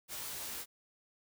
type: noise with comb filter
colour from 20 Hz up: white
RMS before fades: -42 dBFS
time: 0.08-0.66 s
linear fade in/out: 50 ms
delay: 18 ms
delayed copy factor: +0.85
effects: none